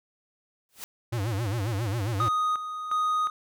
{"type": "noise with exponential growth", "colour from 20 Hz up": "white", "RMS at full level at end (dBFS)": -35, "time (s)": [0.69, 0.84], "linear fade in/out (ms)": 0, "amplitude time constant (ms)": 31}
{"type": "tone with vibrato", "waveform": "square", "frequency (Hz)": 107.7, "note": "A2", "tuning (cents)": -37, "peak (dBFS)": -27, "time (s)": [1.12, 2.29], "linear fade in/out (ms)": 10, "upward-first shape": "sine", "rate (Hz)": 7.4, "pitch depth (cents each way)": 210}
{"type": "tone with tremolo", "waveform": "triangle", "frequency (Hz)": 1244.5, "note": "D#6", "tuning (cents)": 0, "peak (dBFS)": -21, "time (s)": [2.2, 3.3], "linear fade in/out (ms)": 2, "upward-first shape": "square", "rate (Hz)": 1.4, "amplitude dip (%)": 65}
{"effects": []}